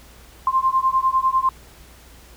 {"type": "beating tone pair", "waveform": "sine", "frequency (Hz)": [1046.5, 1056.5], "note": ["C6", "C6"], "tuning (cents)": [0, 16], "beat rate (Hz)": 10, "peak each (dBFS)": -19, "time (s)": [0.47, 1.49], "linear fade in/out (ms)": 2, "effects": ["added 60 Hz sine -47 dBFS peak until 2.36 s", "pink hiss -48 dBFS RMS until 2.36 s"]}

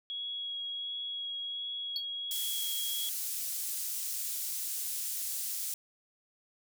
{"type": "tone with vibrato", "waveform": "sine", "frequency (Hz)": 3322, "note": "G#7", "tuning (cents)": 0, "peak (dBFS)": -35, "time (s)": [0.1, 3.09], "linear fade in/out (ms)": 0, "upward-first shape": "sine", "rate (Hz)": 1.4, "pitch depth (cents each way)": 10}
{"type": "tone with exponential decay", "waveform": "triangle", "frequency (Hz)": 4453, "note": "C#8", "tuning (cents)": 7, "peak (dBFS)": -27, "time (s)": [1.96, 2.05], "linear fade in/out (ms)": 1, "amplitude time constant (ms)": 19}
{"type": "high-pass noise", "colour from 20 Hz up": "pink", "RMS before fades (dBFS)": -36, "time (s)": [2.31, 5.74], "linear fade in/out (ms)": 2, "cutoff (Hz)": 7800, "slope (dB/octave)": 12}
{"effects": []}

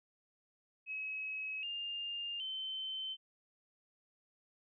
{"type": "tone with pitch steps", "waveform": "sine", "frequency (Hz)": [2560, 2808, 3080], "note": ["D#7", "F7", "G7"], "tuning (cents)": [49, 9, -31], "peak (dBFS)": -38, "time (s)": [0.86, 3.17], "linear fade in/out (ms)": 50, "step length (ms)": 770, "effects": []}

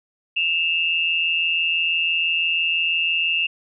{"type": "tone pair together", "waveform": "sine", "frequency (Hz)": [2637, 2803], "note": ["E7", "F7"], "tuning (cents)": [0, 6], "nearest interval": "minor second", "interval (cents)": 106, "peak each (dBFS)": -21, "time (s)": [0.36, 3.47], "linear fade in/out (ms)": 10, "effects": []}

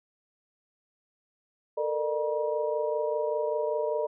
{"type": "tone cluster", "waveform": "sine", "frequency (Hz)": [447, 472.1, 600, 957], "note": ["A4", "A#4", "D5", "A#5"], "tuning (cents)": [27, 22, 37, 45], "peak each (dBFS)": [-30, -36, -29, -36], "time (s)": [1.77, 4.07], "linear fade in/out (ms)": 10, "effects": []}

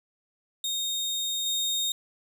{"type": "tone with level steps", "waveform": "30% pulse", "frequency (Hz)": 3700, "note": "A#7", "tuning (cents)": -14, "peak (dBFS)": [-25, -23], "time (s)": [0.64, 1.92], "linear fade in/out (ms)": 2, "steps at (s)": 1.46, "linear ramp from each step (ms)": 2, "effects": []}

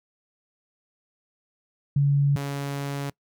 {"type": "tone pair in turn", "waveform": ["sine", "sawtooth"], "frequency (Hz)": [141.6, 140.7], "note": ["C#3", "C#3"], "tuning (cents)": [37, 26], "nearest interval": "unison", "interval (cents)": 11, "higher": "first", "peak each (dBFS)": [-17, -24], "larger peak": "first", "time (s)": [[1.96, 2.36], [2.36, 3.1]], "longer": "second", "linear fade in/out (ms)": 5, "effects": ["noise-tail reverb RT60 0.1 s tail -23 dB re dry"]}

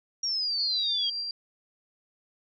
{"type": "exponential sweep", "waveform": "sine", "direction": "down", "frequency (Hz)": [5670, 3195], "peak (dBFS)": -26, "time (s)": [0.23, 1.1], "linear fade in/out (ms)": 5}
{"type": "tone with tremolo", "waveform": "sine", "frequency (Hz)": 4736, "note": "D8", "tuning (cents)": 14, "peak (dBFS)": -29, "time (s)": [0.59, 1.31], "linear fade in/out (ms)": 2, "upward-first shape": "sine", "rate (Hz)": 7.1, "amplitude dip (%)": 25}
{"effects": []}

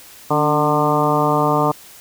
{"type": "harmonic tone with a mistuned harmonic", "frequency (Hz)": 150, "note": "D3", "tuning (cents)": 37, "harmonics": [1, 2, 3, 4, 5, 6, 7, 8], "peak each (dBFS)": [-22, -22, -22, -22, -22, -22, -22, -22], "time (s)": [0.3, 1.72], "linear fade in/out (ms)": 10, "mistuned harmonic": 2, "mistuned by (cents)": -57, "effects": ["white hiss -42 dBFS RMS until 2 s"]}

